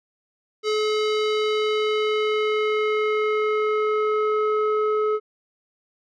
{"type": "tone with low-pass filter sweep", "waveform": "square", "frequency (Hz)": 427.8, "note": "A4", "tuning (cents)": -49, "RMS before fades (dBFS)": -22, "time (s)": [0.63, 5.2], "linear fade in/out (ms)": 50, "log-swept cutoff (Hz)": [4900, 1100], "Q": 1.8, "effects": []}